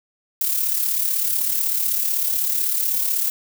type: noise with amplitude modulation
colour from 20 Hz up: violet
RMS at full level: -19 dBFS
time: 0.41-3.3 s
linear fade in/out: 2 ms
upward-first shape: sine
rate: 36 Hz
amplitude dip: 50%
effects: none

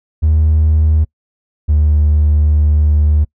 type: tone pair in turn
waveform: triangle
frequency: 77.78 / 75.26 Hz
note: D#2 / D2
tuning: 0 / +43 cents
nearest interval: minor second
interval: 57 cents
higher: first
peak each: -5 dBFS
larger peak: neither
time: 0.22-1.05 / 1.68-3.25 s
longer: second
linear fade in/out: 20 ms
effects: noise-tail reverb RT60 0.1 s tail -26 dB re dry + tanh soft clip ceiling -3 dBFS

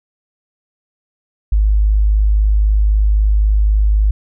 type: tone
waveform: sine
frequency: 51.91 Hz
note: G#1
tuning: in tune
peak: -9 dBFS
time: 1.52-4.11 s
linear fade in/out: 5 ms
effects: none

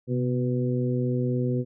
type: harmonic tone with a mistuned harmonic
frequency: 123.9 Hz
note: B2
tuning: 6 cents sharp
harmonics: 1 / 2 / 3 / 4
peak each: -25 / -28 / -31 / -33 dBFS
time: 0.07-1.65 s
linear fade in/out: 50 ms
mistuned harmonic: 1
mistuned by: +61 cents
effects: none

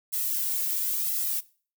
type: noise with flanger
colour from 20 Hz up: violet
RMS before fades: -28 dBFS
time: 0.12-1.41 s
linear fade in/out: 20 ms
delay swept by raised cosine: 1.5 to 2.28 ms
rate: 0.97 Hz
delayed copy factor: +0.7
effects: noise-tail reverb RT60 0.4 s tail -20 dB re dry

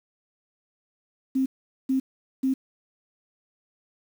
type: tone bursts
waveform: sine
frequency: 264.4 Hz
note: C4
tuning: 18 cents sharp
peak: -20 dBFS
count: 3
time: 1.35-2.54 s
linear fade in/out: 10 ms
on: 110 ms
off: 430 ms
effects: 8-bit

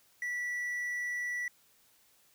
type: tone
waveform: triangle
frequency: 1955 Hz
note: B6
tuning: 18 cents flat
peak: -31 dBFS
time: 0.22-1.48 s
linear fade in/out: 2 ms
effects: white hiss -66 dBFS RMS until 2.34 s

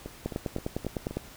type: two click trains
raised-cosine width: 2 ms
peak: -23 / -16 dBFS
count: 5 / 10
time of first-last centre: 0.06-1.11 / 0.26-1.17 s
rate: 3.81 / 9.89 Hz
effects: pink hiss -49 dBFS RMS until 1.36 s

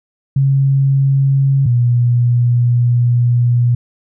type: tone pair in turn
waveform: sine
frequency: 136.6 / 121 Hz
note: C#3 / B2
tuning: -25 / -35 cents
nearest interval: major second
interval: 210 cents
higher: first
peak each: -9 dBFS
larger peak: neither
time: 0.36-1.66 / 1.66-3.75 s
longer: second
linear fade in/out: 5 ms
effects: none

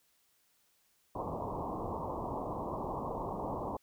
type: low-pass noise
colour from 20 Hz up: white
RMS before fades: -38 dBFS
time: 1.15-3.77 s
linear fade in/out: 5 ms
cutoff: 1100 Hz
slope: 96 dB/octave
effects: white hiss -72 dBFS RMS until 3.82 s

